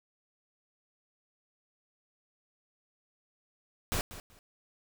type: noise with echo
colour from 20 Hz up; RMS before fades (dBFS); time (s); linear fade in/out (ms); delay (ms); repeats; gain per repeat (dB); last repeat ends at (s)
pink; -31; 3.92-4.01; 0; 190; 2; -14; 4.39
effects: none